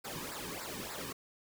pink noise with flanger, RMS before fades -42 dBFS, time 0.04-1.13 s, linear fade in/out 10 ms, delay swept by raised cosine 0.32 to 1.52 ms, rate 3.4 Hz, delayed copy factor -0.9, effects none

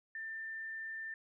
sine tone, 1788 Hz, A6, 27 cents sharp, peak -40 dBFS, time 0.15-1.14 s, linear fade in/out 2 ms, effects none

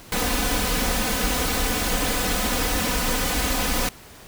pink noise with comb filter, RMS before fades -23 dBFS, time 0.12-3.89 s, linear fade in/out 2 ms, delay 4 ms, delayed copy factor +0.85, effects pink hiss -45 dBFS RMS until 4.27 s

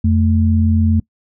sine tone pair together, 87.4 / 220.7 Hz, F2 / A3, +2 / +5 cents, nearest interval octave + major third, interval 1603 cents, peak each -12 / -15 dBFS, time 0.04-1 s, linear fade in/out 5 ms, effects noise-tail reverb RT60 0.1 s tail -23 dB re dry

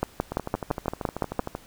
two click trains, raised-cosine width 1 ms, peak -9 / -16 dBFS, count 9 / 17, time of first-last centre 0.03-1.393 / 0.32-1.551 s, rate 5.87 / 13 Hz, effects pink hiss -52 dBFS RMS until 1.66 s

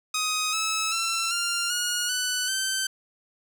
10% pulse tone with pitch steps, 1255 / 1299.3 / 1345.1 / 1392.5 / 1441.6 / 1492.5 / 1545.1 Hz, D#6 / E6 / E6 / F6 / F#6 / F#6 / G6, +15 / -25 / +35 / -5 / -45 / +15 / -25 cents, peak -16 dBFS, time 0.14-2.87 s, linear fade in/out 5 ms, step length 390 ms, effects none

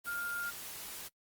sine tone in noise, 1405 Hz, F6, 10 cents sharp, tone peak -35 dBFS, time 0.06-0.51 s, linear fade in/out 20 ms, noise white, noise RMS -45 dBFS, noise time 0.04-1.09 s, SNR +7 dB, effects noise-tail reverb RT60 0.1 s tail -23 dB re dry + Opus 32 kbps

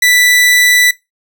sawtooth tone, 1975.5 Hz, B6, in tune, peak -3 dBFS, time 0.02-0.91 s, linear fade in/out 5 ms, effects noise-tail reverb RT60 0.2 s tail -20 dB re dry

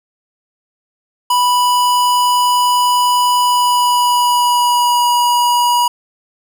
square tone with pitch glide, 985 to 967.5 Hz, B5 to B5, -5 to -36 cents, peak -11 dBFS, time 1.3-5.88 s, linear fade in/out 5 ms, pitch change -31 cents, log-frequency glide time 3.4-5.06 s, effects none

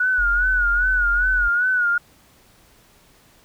sine tone with vibrato, 1458 Hz, F#6, 26 cents flat, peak -16 dBFS, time 0-1.98 s, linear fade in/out 5 ms, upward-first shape sine, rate 2.5 Hz, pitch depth 71 cents each way
sine tone, 43.74 Hz, F1, 3 cents sharp, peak -24 dBFS, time 0.18-1.49 s, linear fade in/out 10 ms
effects pink hiss -54 dBFS RMS until 3.44 s

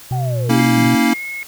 triangle tone with vibrato, 123.9 Hz, B2, 6 cents sharp, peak -15 dBFS, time 0.11-0.95 s, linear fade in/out 0 ms, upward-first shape sine, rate 2.5 Hz, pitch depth 61 cents each way
sine linear sweep, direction down, 784 to 111.4 Hz, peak -24 dBFS, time 0.12-0.88 s, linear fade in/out 5 ms
square chord, A# diminished, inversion none, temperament equal with one note detuned, 233.1 / 277.2 / 322.5 Hz, A#3 / C#4 / E4, 0 / 0 / -38 cents, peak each -16 / -18 / -19 dBFS, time 0.49-1.14 s, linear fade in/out 10 ms
sine tone with pitch glide, 2093 to 2174 Hz, C7 to C#7, 0 to -34 cents, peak -24 dBFS, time 0.59-1.43 s, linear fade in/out 0 ms, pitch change +66 cents, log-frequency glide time 1.06-1.22 s
effects white hiss -39 dBFS RMS until 1.47 s

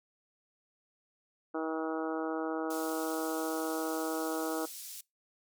harmonic tone, 159.7 Hz, D#3, 45 cents sharp, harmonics 2 / 3 / 4 / 5 / 6 / 7 / 8 / 9, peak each -35 / -38 / -41 / -42 / -46 / -47 / -43 / -46 dBFS, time 1.54-4.66 s, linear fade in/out 10 ms
white band-pass noise, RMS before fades -45 dBFS, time 2.7-5.01 s, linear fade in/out 5 ms, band 4300 to 15000 Hz, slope 12 dB/octave
effects noise-tail reverb RT60 0.2 s tail -23 dB re dry

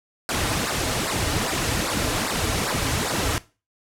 pink noise with flanger, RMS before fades -24 dBFS, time 0.29-3.38 s, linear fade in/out 0 ms, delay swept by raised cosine 0.31 to 5.61 ms, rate 2.5 Hz, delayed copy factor -0.85, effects noise-tail reverb RT60 0.3 s tail -18 dB re dry + low-pass 11000 Hz 12 dB/octave

